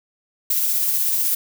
violet noise with tremolo, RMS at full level -19 dBFS, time 0.5-1.35 s, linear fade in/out 5 ms, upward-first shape sine, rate 16 Hz, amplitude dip 25%, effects none

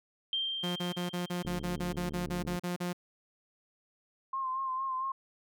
sine tone with exponential decay, 3166 Hz, G7, 17 cents sharp, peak -28 dBFS, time 0.33-2.13 s, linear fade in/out 1 ms, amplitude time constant 390 ms
sawtooth tone bursts, 177.1 Hz, F3, 24 cents sharp, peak -28 dBFS, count 14, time 0.63-2.931 s, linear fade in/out 10 ms, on 130 ms, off 37 ms
click train, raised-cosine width 3 ms, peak -30 dBFS, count 82, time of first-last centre 1.45-2.561 s, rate 72.9 Hz
sine tone with vibrato, 1054 Hz, C6, 12 cents sharp, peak -31 dBFS, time 4.33-5.12 s, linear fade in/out 5 ms, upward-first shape sine, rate 4.4 Hz, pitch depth 39 cents each way
effects none

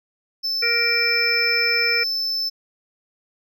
triangle tone, 5274 Hz, E8, in tune, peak -20 dBFS, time 0.43-2.5 s, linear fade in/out 20 ms
harmonic tone, 469 Hz, A#4, 11 cents sharp, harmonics 1 / 3 / 4 / 5, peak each -28 / -27 / -27 / -20 dBFS, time 0.62-2.04 s, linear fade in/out 10 ms
effects none

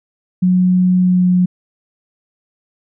sine tone with pitch glide, 182.4 to 180.72 Hz, F#3 to F#3, -24 to -40 cents, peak -9 dBFS, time 0.42-1.46 s, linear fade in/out 10 ms, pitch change -16 cents, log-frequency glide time 1-1.27 s, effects none

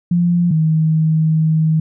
sine tone pair in turn, 173.8 / 158.22 Hz, F3 / D#3, -8 / +29 cents, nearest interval major second, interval 163 cents, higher first, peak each -11 dBFS, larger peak neither, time 0.11-0.51 / 0.51-1.8 s, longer second, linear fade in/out 5 ms, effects none

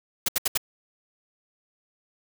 white noise bursts, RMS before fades -23 dBFS, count 4, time 0.26-0.576 s, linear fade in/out 5 ms, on 25 ms, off 72 ms, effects none

